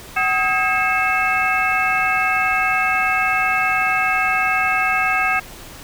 sine tone cluster, 755 / 1265 / 1621 / 2172 / 2631 Hz, F#5 / D#6 / G#6 / C#7 / E7, +35 / +28 / -42 / -36 / -4 cents, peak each -22 dBFS, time 0.16-5.4 s, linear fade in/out 10 ms, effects pink hiss -38 dBFS RMS until 5.83 s

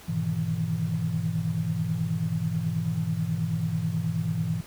sine chord, E major seventh, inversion first, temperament equal, 103.83 / 123.47 / 155.56 / 164.81 Hz, G#2 / B2 / D#3 / E3, 0 / 0 / 0 / 0 cents, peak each -32 / -33 / -33 / -27 dBFS, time 0.08-4.61 s, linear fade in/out 10 ms, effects pink hiss -48 dBFS RMS until 4.66 s

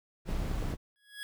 brown noise, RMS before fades -33 dBFS, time 0.25-0.77 s, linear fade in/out 50 ms
click train, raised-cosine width 2 ms, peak -25 dBFS, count 5, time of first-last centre 0.29-0.738 s, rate 8.93 Hz
25% pulse tone with exponential growth, 1669 Hz, G#6, 8 cents sharp, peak -32 dBFS, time 0.96-1.23 s, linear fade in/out 0 ms, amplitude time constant 58 ms
effects none

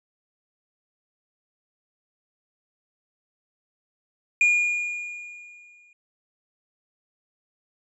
triangle tone with exponential decay, 2431 Hz, D#7, 41 cents flat, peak -13 dBFS, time 4.41-5.93 s, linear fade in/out 2 ms, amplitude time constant 330 ms, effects resampled to 24000 Hz

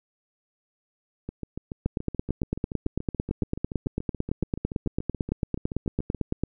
two click trains, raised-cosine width 3 ms, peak -20 / -12 dBFS, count 35 / 42, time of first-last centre 1.29-6.147 / 1.86-6.436 s, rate 7 / 8.96 Hz, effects none

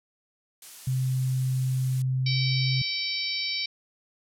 blue noise, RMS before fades -41 dBFS, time 0.62-2.02 s, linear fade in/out 2 ms
sine tone, 130 Hz, C3, 11 cents flat, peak -23 dBFS, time 0.87-2.82 s, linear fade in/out 5 ms
harmonic tone, 768 Hz, G5, 36 cents flat, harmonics 3 / 4 / 5 / 6 / 7, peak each -33 / -38 / -33 / -32 / -33 dBFS, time 2.26-3.66 s, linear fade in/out 5 ms
effects low-pass 11000 Hz 12 dB/octave

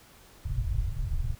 pink low-pass noise, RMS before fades -29 dBFS, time 0.45-1.35 s, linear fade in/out 10 ms, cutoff 140 Hz, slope 96 dB/octave, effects pink hiss -55 dBFS RMS until 1.39 s

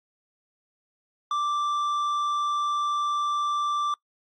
sine tone with tanh clipping, 1174.7 Hz, D6, in tune, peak -25 dBFS, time 1.31-3.94 s, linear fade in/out 2 ms, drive 8 dB, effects noise-tail reverb RT60 0.1 s tail -23 dB re dry + AAC 64 kbps

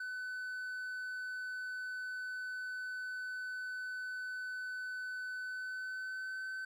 triangle tone with pitch glide, 1506 to 1527.9 Hz, F#6 to G6, +30 to -45 cents, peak -37 dBFS, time 0-6.65 s, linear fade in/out 5 ms, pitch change +25 cents, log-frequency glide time 5.4-6.45 s, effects 13-bit

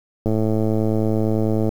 click train, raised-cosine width 2 ms, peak -8 dBFS, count 157, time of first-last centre 0.26-1.691 s, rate 109 Hz, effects 7-bit

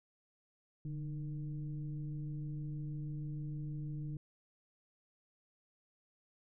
sine tone with frequency modulation, 146.83 Hz, D3, in tune, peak -38 dBFS, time 0.85-4.17 s, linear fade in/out 2 ms, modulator 160 Hz, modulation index 0.58, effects none

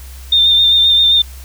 sine tone with vibrato, 3618 Hz, A7, 48 cents sharp, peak -7 dBFS, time 0.32-1.22 s, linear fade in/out 5 ms, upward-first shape sine, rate 7.6 Hz, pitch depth 25 cents each way, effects added 65 Hz sine -30 dBFS peak until 1.44 s + white hiss -40 dBFS RMS until 1.44 s

